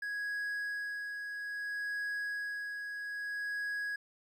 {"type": "tone with tremolo", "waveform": "triangle", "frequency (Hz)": 1661.2, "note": "G#6", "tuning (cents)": 0, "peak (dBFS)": -32, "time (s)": [0.02, 3.96], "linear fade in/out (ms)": 5, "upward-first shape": "sine", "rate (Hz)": 0.61, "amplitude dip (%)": 40, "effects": ["12-bit"]}